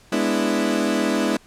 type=chord; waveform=30% pulse; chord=E dominant seventh; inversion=first; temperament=equal; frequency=207.7 / 246.9 / 293.7 / 329.6 Hz; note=G#3 / B3 / D4 / E4; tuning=0 / 0 / 0 / 0 cents; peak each=-22 dBFS; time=0.12-1.37 s; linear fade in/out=5 ms; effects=pink hiss -52 dBFS RMS until 1.46 s + low-pass 10000 Hz 12 dB/octave